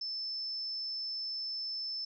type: tone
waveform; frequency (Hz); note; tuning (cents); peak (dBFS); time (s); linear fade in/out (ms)
sine; 5274; E8; 0; -35; 0.01-2.05; 5
effects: none